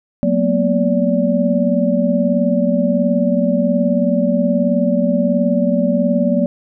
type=tone cluster; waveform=sine; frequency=185.1 / 228.1 / 246.8 / 577 Hz; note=F#3 / A#3 / B3 / D5; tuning=+1 / -37 / -1 / -31 cents; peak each=-18 dBFS; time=0.23-6.46 s; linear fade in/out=0 ms; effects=none